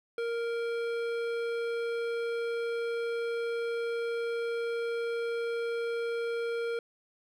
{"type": "tone with hard clipping", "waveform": "triangle", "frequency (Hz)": 466.2, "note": "A#4", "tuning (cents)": 0, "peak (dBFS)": -32, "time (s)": [0.18, 6.79], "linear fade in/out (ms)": 2, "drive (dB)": 17, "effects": []}